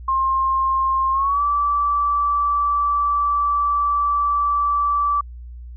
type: tone with pitch glide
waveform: sine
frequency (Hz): 1063 to 1159.2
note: C6 to D6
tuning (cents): +27 to -23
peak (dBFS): -16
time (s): 0.08-5.21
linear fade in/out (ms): 5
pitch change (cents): +150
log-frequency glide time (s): 1.12-1.42
effects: added 60 Hz sine -33 dBFS peak until 5.76 s